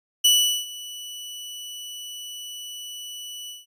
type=tone with ADSR envelope; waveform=sawtooth; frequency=2960 Hz; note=F#7; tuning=in tune; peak=-10 dBFS; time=0.24-3.66 s; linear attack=11 ms; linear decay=400 ms; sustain=-21 dB; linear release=170 ms; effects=resampled to 32000 Hz